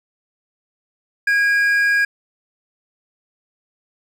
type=tone pair together; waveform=triangle; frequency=1639.9 / 2394 Hz; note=G#6 / D7; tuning=-22 / +33 cents; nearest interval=perfect fifth; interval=655 cents; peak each=-12 / -24 dBFS; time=1.27-2.05 s; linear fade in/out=5 ms; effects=none